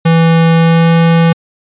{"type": "tone with pitch glide", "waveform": "square", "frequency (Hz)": [164.8, 166.14], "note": ["E3", "E3"], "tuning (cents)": [0, 14], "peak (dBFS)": -6, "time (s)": [0.05, 1.33], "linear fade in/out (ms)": 10, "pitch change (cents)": 14, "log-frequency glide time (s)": [0.54, 0.92], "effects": ["resampled to 8000 Hz"]}